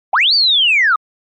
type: linear two-way sweep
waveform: sine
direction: up then down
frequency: 648 to 4699 to 1190 Hz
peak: -8 dBFS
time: 0.13-0.96 s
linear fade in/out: 5 ms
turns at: 0.34 s
effects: tanh soft clip ceiling -4 dBFS + MP3 32 kbps